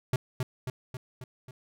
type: tone with echo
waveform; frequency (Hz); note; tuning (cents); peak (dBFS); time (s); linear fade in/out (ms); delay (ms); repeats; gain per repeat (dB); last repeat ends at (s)
square; 127.5; C3; -44; -24; 0.13-0.16; 2; 270; 5; -4; 1.51
effects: none